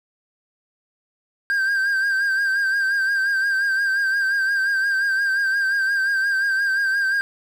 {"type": "tone with vibrato", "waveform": "triangle", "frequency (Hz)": 1586, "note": "G6", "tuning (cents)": 20, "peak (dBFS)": -16, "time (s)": [1.5, 7.21], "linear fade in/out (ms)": 0, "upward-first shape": "sine", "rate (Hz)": 5.7, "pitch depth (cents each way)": 47, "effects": ["8-bit"]}